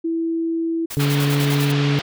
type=tone; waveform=sine; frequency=329.6 Hz; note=E4; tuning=in tune; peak=-19 dBFS; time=0.04-0.86 s; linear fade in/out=10 ms
type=noise with tremolo; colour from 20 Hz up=white; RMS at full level=-30 dBFS; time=0.9-1.72 s; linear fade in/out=10 ms; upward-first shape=square; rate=10 Hz; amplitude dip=70%
type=harmonic tone; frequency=143 Hz; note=D3; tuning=46 cents flat; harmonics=1 / 2 / 3; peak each=-17 / -23 / -27 dBFS; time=0.97-1.99 s; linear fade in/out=0 ms
type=band-pass noise; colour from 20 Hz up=white; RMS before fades=-28 dBFS; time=0.99-2.02 s; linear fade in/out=10 ms; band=140 to 3900 Hz; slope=24 dB/octave
effects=none